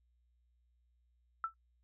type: tone with exponential decay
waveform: sine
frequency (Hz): 1328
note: E6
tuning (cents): +12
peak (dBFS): -29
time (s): 1.44-1.54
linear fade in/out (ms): 1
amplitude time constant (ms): 20
effects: noise-tail reverb RT60 0.1 s tail -19 dB re dry + added 60 Hz sine -70 dBFS peak until 1.83 s